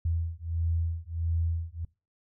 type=beating tone pair; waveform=sine; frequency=82.41 / 83.91 Hz; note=E2 / E2; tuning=0 / +31 cents; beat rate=1.5 Hz; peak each=-30 dBFS; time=0.05-1.85 s; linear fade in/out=5 ms; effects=noise-tail reverb RT60 0.3 s tail -23 dB re dry